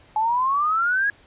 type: exponential sweep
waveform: sine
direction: up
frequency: 848 to 1682 Hz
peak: -18 dBFS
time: 0.16-1.1 s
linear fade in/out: 2 ms
effects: pink hiss -53 dBFS RMS until 1.26 s + resampled to 8000 Hz